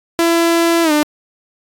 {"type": "tone with pitch glide", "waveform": "sawtooth", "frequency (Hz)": [335.8, 299.2], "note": ["E4", "D4"], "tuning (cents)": [32, 32], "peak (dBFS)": -7, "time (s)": [0.19, 1.03], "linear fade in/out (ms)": 0, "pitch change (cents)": -200, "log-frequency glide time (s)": [0.83, 0.92], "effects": ["AAC 48 kbps"]}